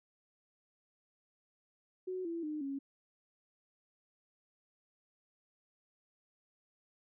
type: tone with pitch steps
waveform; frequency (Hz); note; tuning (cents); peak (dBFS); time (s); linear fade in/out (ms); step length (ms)
sine; 370 / 335.4 / 304 / 275.6; F#4 / E4 / D#4 / C#4; 0 / +30 / -40 / -10; -36; 2.07-2.79; 10; 180
effects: none